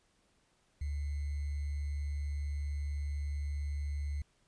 sine tone with sample-and-hold, 72.2 Hz, D2, 29 cents flat, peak -33 dBFS, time 0.81-4.22 s, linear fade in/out 5 ms, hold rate 2100 Hz, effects pink hiss -72 dBFS RMS until 4.47 s + resampled to 22050 Hz

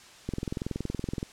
click train, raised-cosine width 3 ms, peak -18 dBFS, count 21, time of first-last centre 0.29-1.229 s, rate 21.3 Hz, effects white hiss -51 dBFS RMS until 1.32 s + low-pass 7000 Hz 12 dB/octave

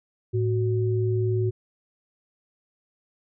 sine tone pair together, 109.5 / 370.7 Hz, A2 / F#4, -8 / +3 cents, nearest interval octave + major sixth, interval 2111 cents, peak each -22 / -26 dBFS, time 0.33-1.51 s, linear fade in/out 20 ms, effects none

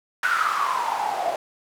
white noise with band-pass filter sweep, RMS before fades -24 dBFS, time 0.23-1.36 s, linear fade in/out 2 ms, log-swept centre 1500 to 660 Hz, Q 9.3, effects none

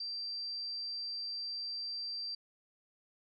sine tone, 4699 Hz, D8, in tune, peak -37 dBFS, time 0-2.35 s, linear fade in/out 5 ms, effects none

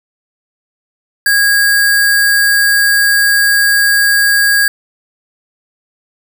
sine tone with sample-and-hold, 1644 Hz, G#6, 18 cents flat, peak -7 dBFS, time 1.26-4.68 s, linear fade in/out 2 ms, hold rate 6300 Hz, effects none

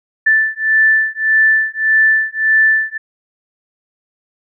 sine beating tone pair, 1760 / 1761.7 Hz, A6 / A6, 0 / +2 cents, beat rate 1.7 Hz, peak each -13 dBFS, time 0.26-2.98 s, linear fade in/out 10 ms, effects none

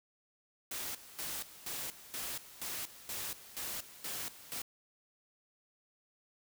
white noise with tremolo, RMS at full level -40 dBFS, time 0.71-4.62 s, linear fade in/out 5 ms, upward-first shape square, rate 2.1 Hz, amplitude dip 80%, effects none

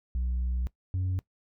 sine tone pair in turn, 61.74 / 92.51 Hz, B1 / F#2, 0 / 0 cents, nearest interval perfect fifth, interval 700 cents, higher second, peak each -24 dBFS, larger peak neither, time 0.15-0.67 / 0.94-1.19 s, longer first, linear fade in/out 0 ms, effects noise-tail reverb RT60 0.1 s tail -21 dB re dry + tanh soft clip ceiling -25 dBFS

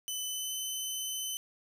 15% pulse tone with pitch glide, 3013 to 3041 Hz, F#7 to F#7, +31 to +47 cents, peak -27 dBFS, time 0.08-1.37 s, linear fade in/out 0 ms, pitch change +16 cents, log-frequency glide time 0.27-0.57 s, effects none

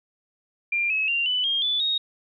sine tone with pitch steps, 2388 / 2574 / 2775 / 2991 / 3225 / 3476 / 3747 Hz, D7 / E7 / F7 / F#7 / G7 / A7 / A#7, +28 / -42 / -12 / +18 / +48 / -22 / +8 cents, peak -21 dBFS, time 0.72-1.98 s, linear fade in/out 5 ms, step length 180 ms, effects none

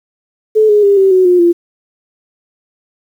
sine tone with pitch steps, 432.9 / 416.7 / 401.1 / 386.1 / 371.7 / 357.8 / 344.4 Hz, A4 / G#4 / G4 / G4 / F#4 / F4 / F4, -28 / +6 / +40 / -26 / +8 / +42 / -24 cents, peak -5 dBFS, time 0.55-1.53 s, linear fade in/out 20 ms, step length 140 ms, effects 7-bit

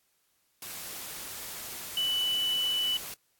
sine tone in noise, 2979 Hz, F#7, 11 cents sharp, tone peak -26 dBFS, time 1.97-2.97 s, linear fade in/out 2 ms, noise white, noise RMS -40 dBFS, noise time 0.62-3.14 s, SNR +11 dB, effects white hiss -72 dBFS RMS until 3.39 s + AAC 64 kbps

